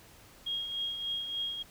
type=tone with tremolo; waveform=sine; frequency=3265 Hz; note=G#7; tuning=30 cents flat; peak=-30 dBFS; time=0.46-1.63 s; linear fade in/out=10 ms; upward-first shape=triangle; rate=3.4 Hz; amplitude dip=55%; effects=pink hiss -56 dBFS RMS until 1.7 s

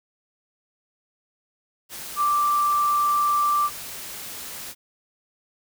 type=tone in noise; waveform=sine; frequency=1174.7 Hz; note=D6; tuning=in tune; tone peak=-18 dBFS; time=2.16-3.7 s; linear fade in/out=50 ms; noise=white; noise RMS=-36 dBFS; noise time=1.89-4.75 s; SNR=+15 dB; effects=none

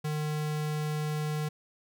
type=tone; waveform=square; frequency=151.9 Hz; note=D#3; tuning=41 cents flat; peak=-30 dBFS; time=0.04-1.49 s; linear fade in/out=10 ms; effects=none

